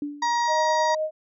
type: tone with exponential decay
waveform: sine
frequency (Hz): 291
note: D4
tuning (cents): -16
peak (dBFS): -24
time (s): 0.02-0.45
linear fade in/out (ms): 2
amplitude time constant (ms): 93
type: harmonic tone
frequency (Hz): 948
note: A#5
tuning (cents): +29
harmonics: 1 / 2 / 4 / 5 / 6 / 7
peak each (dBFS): -21 / -30 / -37 / -36 / -40 / -41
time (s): 0.22-0.95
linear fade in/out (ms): 5
type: tone with tremolo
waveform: sine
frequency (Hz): 622.3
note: D#5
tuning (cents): 0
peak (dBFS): -22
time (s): 0.47-1.11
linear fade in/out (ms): 50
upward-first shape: sine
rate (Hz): 9.5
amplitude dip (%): 30
effects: none